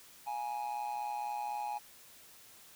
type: tone with amplitude modulation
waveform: triangle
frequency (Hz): 833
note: G#5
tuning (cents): +5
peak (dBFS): -30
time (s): 0.26-1.79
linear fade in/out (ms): 20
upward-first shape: sine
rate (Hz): 124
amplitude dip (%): 70
effects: white hiss -57 dBFS RMS until 2.75 s